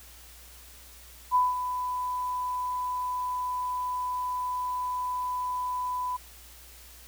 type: tone with ADSR envelope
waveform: sine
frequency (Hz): 998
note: B5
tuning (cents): +18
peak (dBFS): -18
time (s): 1.31-6.17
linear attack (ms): 42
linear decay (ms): 190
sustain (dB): -10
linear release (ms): 11
effects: added 60 Hz sine -52 dBFS peak until 7.07 s + white hiss -51 dBFS RMS until 7.07 s